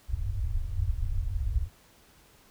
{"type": "low-pass noise", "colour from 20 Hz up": "pink", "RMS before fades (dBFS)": -29, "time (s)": [0.08, 1.7], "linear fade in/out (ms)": 50, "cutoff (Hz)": 110, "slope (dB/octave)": 96, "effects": ["pink hiss -59 dBFS RMS until 2.5 s"]}